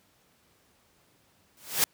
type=noise with exponential growth; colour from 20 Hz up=white; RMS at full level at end=-20 dBFS; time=1.57-1.84 s; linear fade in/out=1 ms; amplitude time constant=57 ms; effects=pink hiss -65 dBFS RMS until 1.93 s + high-pass 80 Hz 12 dB/octave